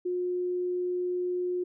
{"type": "tone", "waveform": "sine", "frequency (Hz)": 359.2, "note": "F4", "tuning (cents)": 49, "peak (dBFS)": -27, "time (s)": [0.05, 1.64], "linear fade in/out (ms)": 10, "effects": []}